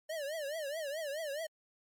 square tone with vibrato, 601 Hz, D5, 40 cents sharp, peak -37 dBFS, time 0.09-1.47 s, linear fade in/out 10 ms, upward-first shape triangle, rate 4.7 Hz, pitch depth 190 cents each way, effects MP3 96 kbps

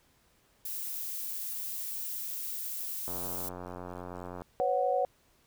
violet noise, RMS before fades -37 dBFS, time 0.65-3.49 s, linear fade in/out 5 ms
click train, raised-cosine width 1 ms, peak -27 dBFS, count 121, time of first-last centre 3.08-4.419 s, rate 89.6 Hz
sine chord, B suspended second, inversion none, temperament equal with one note detuned, 502.2 / 554.4 / 740 Hz, B4 / C#5 / F#5, +29 / 0 / 0 cents, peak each -31 / -30 / -29 dBFS, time 4.6-5.05 s, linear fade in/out 0 ms
effects pink hiss -67 dBFS RMS until 5.46 s

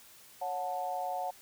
sine chord, F# minor, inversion second, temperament equal with one note detuned, 554.4 / 728.1 / 880 Hz, C#5 / F#5 / A5, 0 / -28 / 0 cents, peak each -40 / -34 / -39 dBFS, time 0.41-1.31 s, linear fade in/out 10 ms, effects white hiss -56 dBFS RMS until 1.41 s

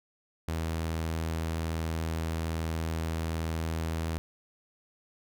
sawtooth tone, 81.2 Hz, E2, 26 cents flat, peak -26 dBFS, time 0.48-4.18 s, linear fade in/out 0 ms, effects none

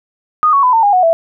sine tone with pitch steps, 1235 / 1113 / 1003.1 / 904.1 / 814.8 / 734.3 / 661.8 Hz, D#6 / C#6 / B5 / A5 / G#5 / F#5 / E5, -13 / +7 / +27 / +47 / -33 / -13 / +7 cents, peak -7 dBFS, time 0.43-1.13 s, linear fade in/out 0 ms, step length 100 ms, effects none

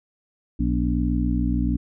harmonic tone with a mistuned harmonic, 60.9 Hz, B1, 24 cents flat, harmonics 1 / 2 / 3 / 4 / 5, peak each -23 / -29 / -27 / -26 / -27 dBFS, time 0.59-1.77 s, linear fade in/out 10 ms, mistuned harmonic 5, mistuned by -80 cents, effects none

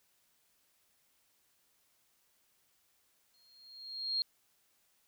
sine tone with exponential growth, 4240 Hz, C8, 22 cents sharp, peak -28 dBFS, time 3.34-4.22 s, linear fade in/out 1 ms, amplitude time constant 190 ms, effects white hiss -73 dBFS RMS until 5.07 s

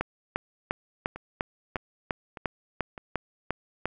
two click trains, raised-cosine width 0.5 ms, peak -12 / -24 dBFS, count 12 / 4, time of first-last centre 0.01-3.856 / 1.16-2.978 s, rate 2.86 / 1.65 Hz, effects none

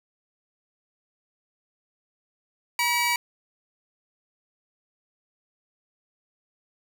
sawtooth tone pair together, 961 / 2290 Hz, B5 / D7, -48 / -44 cents, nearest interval octave + minor third, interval 1504 cents, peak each -21 dBFS, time 2.79-3.16 s, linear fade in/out 2 ms, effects none

